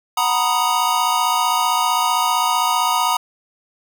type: chord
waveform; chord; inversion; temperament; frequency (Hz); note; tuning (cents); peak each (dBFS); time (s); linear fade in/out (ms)
square; B major seventh; second; equal; 740 / 932.3 / 987.8 / 1244.5; F#5 / A#5 / B5 / D#6; 0 / 0 / 0 / 0; -25 / -21 / -22 / -22; 0.17-3.17; 5
effects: none